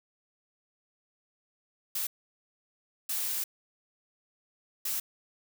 blue noise bursts at uneven times, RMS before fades -32 dBFS, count 3, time 1.95-2.07 / 3.09-3.44 / 4.85-5 s, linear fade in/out 5 ms, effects none

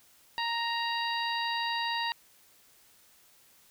harmonic tone with a mistuned harmonic, 932.3 Hz, A#5, in tune, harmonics 1 / 2 / 3 / 4 / 5, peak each -32 / -35 / -37 / -38 / -39 dBFS, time 0.38-2.12 s, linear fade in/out 0 ms, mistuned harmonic 4, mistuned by +45 cents, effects white hiss -61 dBFS RMS until 3.7 s

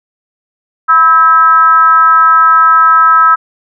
sine tone with frequency modulation, 1300 Hz, E6, 24 cents flat, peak -3 dBFS, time 0.88-3.36 s, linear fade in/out 20 ms, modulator 303 Hz, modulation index 0.55, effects none

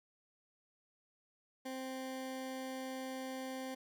20% pulse tone, 261.6 Hz, C4, in tune, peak -36 dBFS, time 1.65-3.75 s, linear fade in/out 10 ms, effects none

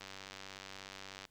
click train, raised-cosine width 0.2 ms, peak -29 dBFS, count 121, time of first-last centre 0.01-1.252 s, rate 96.6 Hz, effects pink hiss -74 dBFS RMS until 1.3 s

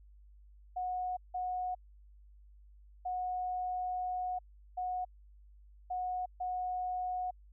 sine tone bursts at uneven times, 730 Hz, F#5, 24 cents flat, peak -33 dBFS, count 6, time 0.76-1.17 / 1.34-1.75 / 3.05-4.39 / 4.77-5.05 / 5.9-6.26 / 6.4-7.31 s, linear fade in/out 10 ms, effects added 50 Hz sine -55 dBFS peak until 7.52 s

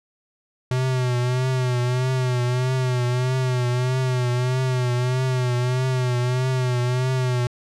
square tone with vibrato, 126.3 Hz, B2, 39 cents sharp, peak -20 dBFS, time 0.71-7.47 s, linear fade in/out 2 ms, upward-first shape triangle, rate 1.6 Hz, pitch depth 62 cents each way, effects low-pass 8000 Hz 12 dB/octave

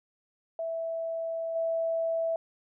sine tone with level steps, 658 Hz, E5, 3 cents flat, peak -30 / -26 dBFS, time 0.59-2.36 s, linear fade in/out 2 ms, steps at 1.55 s, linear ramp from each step 10 ms, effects none

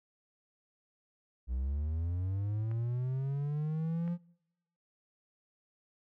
triangle linear sweep, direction up, 59.6 to 175.5 Hz, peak -29 dBFS, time 1.47-4.18 s, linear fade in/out 50 ms
clicks, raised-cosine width 0.5 ms, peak -37 dBFS, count 2, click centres 2.714 / 4.078 s
effects noise-tail reverb RT60 0.9 s tail -26 dB re dry

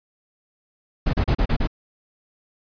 brown noise bursts, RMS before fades -19 dBFS, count 6, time 1.06-1.674 s, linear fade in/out 10 ms, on 74 ms, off 34 ms, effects resampled to 11025 Hz

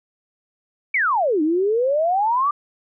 sine exponential two-way sweep, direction down then up, 2349 to 296.8 to 1200 Hz, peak -16 dBFS, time 0.94-2.51 s, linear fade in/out 5 ms, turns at 1.42 s, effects none

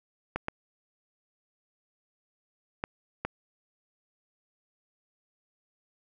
clicks, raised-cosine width 0.5 ms, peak -15 dBFS, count 4, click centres 0.36 / 0.484 / 2.839 / 3.25 s, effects none

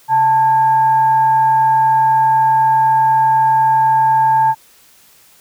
sine tone with frequency modulation, 884 Hz, A5, 8 cents sharp, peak -9 dBFS, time 0.08-4.55 s, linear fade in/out 50 ms, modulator 750 Hz, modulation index 0.23, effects white hiss -48 dBFS RMS until 5.4 s

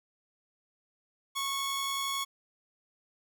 sawtooth tone pair together, 1100 / 3371 Hz, C#6 / G#7, -14 / +25 cents, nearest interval octave + perfect fifth, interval 1939 cents, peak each -29 / -32 dBFS, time 1.35-2.25 s, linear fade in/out 20 ms, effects none

